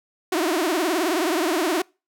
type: tone with vibrato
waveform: sawtooth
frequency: 339 Hz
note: E4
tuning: 49 cents sharp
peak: -16 dBFS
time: 0.32-1.82 s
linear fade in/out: 5 ms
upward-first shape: triangle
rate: 19 Hz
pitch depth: 240 cents each way
effects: noise-tail reverb RT60 0.3 s tail -26 dB re dry